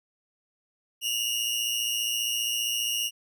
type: tone pair together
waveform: sawtooth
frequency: 2784 / 2899 Hz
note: F7 / F#7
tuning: -6 / -36 cents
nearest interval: minor second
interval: 70 cents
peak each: -27 / -25 dBFS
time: 1.01-3.11 s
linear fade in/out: 50 ms
effects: none